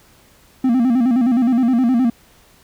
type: tone with vibrato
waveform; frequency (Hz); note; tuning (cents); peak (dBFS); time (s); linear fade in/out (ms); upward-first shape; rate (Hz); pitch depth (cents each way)
triangle; 245.9; B3; -7; -10; 0.64-2.1; 5; square; 9.6; 100
effects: pink hiss -51 dBFS RMS until 2.63 s